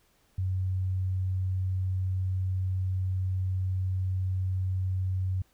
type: tone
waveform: sine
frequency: 93.4 Hz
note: F#2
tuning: 17 cents sharp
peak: -26 dBFS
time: 0.38-5.42 s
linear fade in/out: 5 ms
effects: pink hiss -67 dBFS RMS until 5.53 s